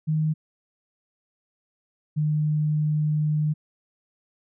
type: tone pair in turn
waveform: sine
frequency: 155.56 / 151.92 Hz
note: D#3 / D#3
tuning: 0 / -41 cents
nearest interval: unison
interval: 41 cents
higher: first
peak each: -20 dBFS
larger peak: neither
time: 0.07-0.34 / 2.16-3.54 s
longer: second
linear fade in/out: 20 ms
effects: none